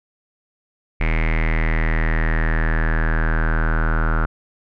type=tone with low-pass filter sweep; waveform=square; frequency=40 Hz; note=D#1; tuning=49 cents sharp; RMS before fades=-18 dBFS; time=1-4.26 s; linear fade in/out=10 ms; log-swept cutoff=2200 to 1400 Hz; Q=8.4; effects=none